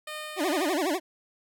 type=tone with tremolo; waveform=10% pulse; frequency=611 Hz; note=D#5; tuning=32 cents flat; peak=-26 dBFS; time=0.07-0.74 s; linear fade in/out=5 ms; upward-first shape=triangle; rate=2.6 Hz; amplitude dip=30%
type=tone with vibrato; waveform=25% pulse; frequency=331.3 Hz; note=E4; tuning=9 cents sharp; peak=-21 dBFS; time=0.36-1 s; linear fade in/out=50 ms; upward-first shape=sine; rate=12 Hz; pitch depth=260 cents each way
effects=none